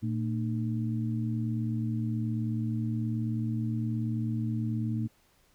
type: tone cluster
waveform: sine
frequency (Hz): 116.2 / 225.1 / 303.9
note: A#2 / A3 / D#4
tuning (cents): -5 / +40 / -41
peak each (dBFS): -30 / -32 / -38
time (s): 0.02-5.08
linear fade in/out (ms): 20
effects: pink hiss -66 dBFS RMS until 5.54 s